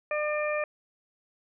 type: harmonic tone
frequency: 600 Hz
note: D5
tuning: 37 cents sharp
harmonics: 1 / 2 / 3 / 4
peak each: -28 / -35 / -36 / -34 dBFS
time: 0.11-0.64 s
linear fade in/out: 2 ms
effects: none